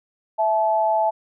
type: tone pair together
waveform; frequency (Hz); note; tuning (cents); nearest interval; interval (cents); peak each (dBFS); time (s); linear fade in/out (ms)
sine; 659 / 864.5; E5 / A5; -1 / -31; perfect fourth; 470; -20 / -19; 0.38-1.11; 20
effects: none